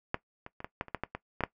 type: clicks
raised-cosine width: 0.5 ms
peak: -13 / -27 / -27 / -21 / -16 / -30 / -16 / -17 / -21 / -17 / -11 dBFS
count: 11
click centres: 0.144 / 0.464 / 0.604 / 0.645 / 0.811 / 0.883 / 0.947 / 1.036 / 1.15 / 1.407 / 1.437 s
effects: noise-tail reverb RT60 0.1 s tail -18 dB re dry